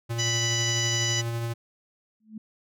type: tone with tremolo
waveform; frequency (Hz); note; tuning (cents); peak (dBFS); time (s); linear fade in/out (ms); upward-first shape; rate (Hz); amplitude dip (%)
square; 116.54; A#2; 0; -27; 0.09-1.54; 20; triangle; 12; 30
type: harmonic tone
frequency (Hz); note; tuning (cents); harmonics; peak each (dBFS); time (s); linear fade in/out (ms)
987.8; B5; 0; 2 / 3 / 4 / 5 / 6 / 7; -32 / -30 / -36 / -34 / -30 / -35; 0.18-1.22; 20
type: tone with exponential growth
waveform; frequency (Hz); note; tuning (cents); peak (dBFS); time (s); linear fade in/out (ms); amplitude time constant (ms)
sine; 217.4; A3; -21; -32; 2.2-2.38; 5; 39
effects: none